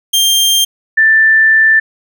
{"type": "tone pair in turn", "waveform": ["sawtooth", "sine"], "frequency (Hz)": [3184, 1770.5], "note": ["G7", "A6"], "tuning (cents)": [26, 10], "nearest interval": "minor seventh", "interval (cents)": 1016, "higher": "first", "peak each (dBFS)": -5, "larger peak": "neither", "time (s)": [[0.13, 0.65], [0.97, 1.8]], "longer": "second", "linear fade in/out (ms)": 10, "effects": []}